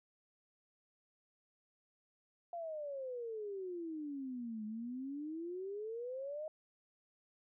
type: exponential two-way sweep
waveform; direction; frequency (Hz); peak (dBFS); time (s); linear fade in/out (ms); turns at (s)
sine; down then up; 698.5 to 211 to 632; -40; 2.53-6.48; 2; 4.65
effects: none